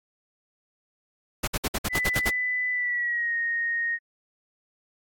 pink noise bursts, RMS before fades -26 dBFS, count 9, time 1.43-2.3 s, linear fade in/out 10 ms, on 46 ms, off 57 ms
sine tone with pitch glide, 1996 to 1862.3 Hz, B6 to A#6, +18 to -2 cents, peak -24 dBFS, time 1.89-3.99 s, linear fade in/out 50 ms, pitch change -120 cents, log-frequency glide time 2.71-3.35 s
effects AAC 64 kbps

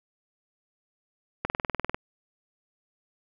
click train, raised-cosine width 0.5 ms, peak -11 dBFS, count 11, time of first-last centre 1.45-1.945 s, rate 20.2 Hz, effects none

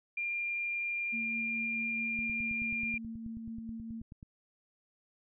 sine tone, 2396 Hz, D7, 34 cents sharp, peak -32 dBFS, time 0.17-2.98 s, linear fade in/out 5 ms
sine tone with tremolo, 226.4 Hz, A3, 50 cents sharp, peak -38 dBFS, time 1.12-4.02 s, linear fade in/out 20 ms, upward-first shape sine, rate 4.7 Hz, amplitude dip 25%
click train, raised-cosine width 5 ms, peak -35 dBFS, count 20, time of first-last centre 2.19-4.229 s, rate 9.32 Hz
effects none

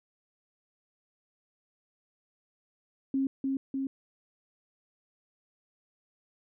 sine tone with echo, 269.8 Hz, C#4, 47 cents flat, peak -25 dBFS, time 3.14-3.27 s, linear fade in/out 2 ms, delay 300 ms, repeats 2, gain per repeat -2 dB, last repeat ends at 3.87 s, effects none

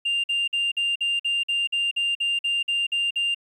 sine tone bursts, 2794 Hz, F7, in tune, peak -19 dBFS, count 14, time 0.05-3.347 s, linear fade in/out 10 ms, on 190 ms, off 49 ms, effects tanh soft clip ceiling -19 dBFS + 10-bit

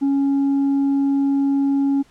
sine tone with tanh clipping, 277.2 Hz, C#4, in tune, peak -16 dBFS, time 0.01-2.03 s, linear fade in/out 20 ms, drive 2 dB, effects pink hiss -55 dBFS RMS until 2.1 s + low-pass 8000 Hz 12 dB/octave

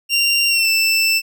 25% pulse tone with pitch glide, 2772 to 2662 Hz, F7 to E7, -14 to +16 cents, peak -10 dBFS, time 0.09-1.22 s, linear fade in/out 50 ms, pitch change -70 cents, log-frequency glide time 0.48-0.68 s, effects none

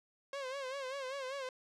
sawtooth tone with vibrato, 536 Hz, C5, 42 cents sharp, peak -35 dBFS, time 0.33-1.49 s, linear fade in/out 2 ms, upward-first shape sine, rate 5.1 Hz, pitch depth 90 cents each way, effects low-pass 6000 Hz 12 dB/octave

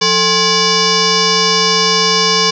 sine tone with frequency modulation, 2918 Hz, F#7, 25 cents flat, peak -9 dBFS, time 0.01-2.51 s, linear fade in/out 10 ms, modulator 619 Hz, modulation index 4.6, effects none

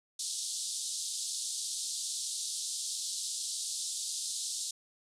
white band-pass noise, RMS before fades -37 dBFS, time 0.19-4.71 s, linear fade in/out 5 ms, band 3600 to 9500 Hz, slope 48 dB/octave, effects none

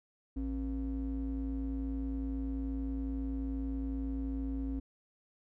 triangle ring-modulated tone, 107.1 Hz, A2, 46 cents flat, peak -28 dBFS, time 0.36-4.8 s, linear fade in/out 10 ms, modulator 163 Hz, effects none

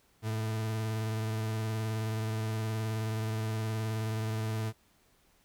40% pulse tone with vibrato, 110 Hz, A2, in tune, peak -30 dBFS, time 0.22-4.73 s, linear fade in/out 50 ms, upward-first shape sine, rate 19 Hz, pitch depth 27 cents each way, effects pink hiss -67 dBFS RMS until 5.44 s

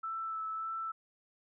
sine tone with vibrato, 1318.5 Hz, E6, in tune, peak -35 dBFS, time 0.03-0.92 s, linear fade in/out 10 ms, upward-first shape sine, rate 1.7 Hz, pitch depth 15 cents each way, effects none

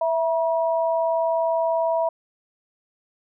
sine tone pair together, 659.3 / 959.4 Hz, E5 / A#5, 0 / +50 cents, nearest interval tritone, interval 650 cents, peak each -20 / -25 dBFS, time 0.01-2.09 s, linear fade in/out 5 ms, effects none

